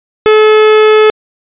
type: tone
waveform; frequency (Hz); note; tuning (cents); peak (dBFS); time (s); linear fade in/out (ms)
45% pulse; 430.7; A4; -37; -3; 0.26-1.1; 0
effects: resampled to 8000 Hz